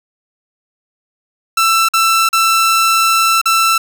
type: tone with dropouts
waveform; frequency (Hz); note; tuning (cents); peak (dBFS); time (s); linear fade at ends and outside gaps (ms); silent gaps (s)
sawtooth; 1334; E6; +20; -6; 1.57-3.78; 5; 1.887-1.936 / 2.29-2.329 / 3.415-3.456
effects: none